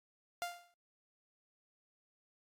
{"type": "tone with exponential decay", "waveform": "sawtooth", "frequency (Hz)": 698.5, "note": "F5", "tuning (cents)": 0, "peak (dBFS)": -31, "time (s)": [0.42, 0.74], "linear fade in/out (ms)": 0, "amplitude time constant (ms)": 69, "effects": ["noise-tail reverb RT60 0.2 s tail -24 dB re dry", "AAC 64 kbps"]}